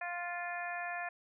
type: harmonic tone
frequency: 350 Hz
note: F4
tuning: 4 cents sharp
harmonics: 2 / 3 / 4 / 5 / 6 / 7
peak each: -40 / -47 / -47 / -41 / -50 / -46 dBFS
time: 0.01-1.09 s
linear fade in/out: 5 ms
effects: none